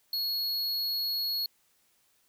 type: tone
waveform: square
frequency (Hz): 4332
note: C#8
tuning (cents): -41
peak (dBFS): -29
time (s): 0.13-1.46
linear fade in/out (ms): 2
effects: white hiss -69 dBFS RMS until 2.28 s